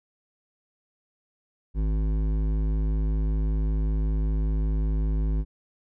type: tone with hard clipping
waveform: sine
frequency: 52.6 Hz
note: G#1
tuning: 23 cents sharp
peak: -24 dBFS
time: 1.74-5.45 s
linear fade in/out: 50 ms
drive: 12 dB
effects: none